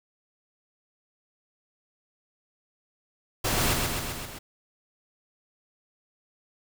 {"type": "noise with echo", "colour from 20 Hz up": "pink", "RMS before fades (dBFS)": -26, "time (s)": [3.44, 3.74], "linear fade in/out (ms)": 10, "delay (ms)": 130, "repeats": 5, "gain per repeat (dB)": -3, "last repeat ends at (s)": 4.39, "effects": []}